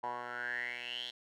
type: tone with band-pass filter sweep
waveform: 10% pulse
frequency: 121.6 Hz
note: B2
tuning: 26 cents flat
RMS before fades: -40 dBFS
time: 0.03-1.11 s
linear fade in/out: 10 ms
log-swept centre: 920 to 3600 Hz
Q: 9.2
effects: none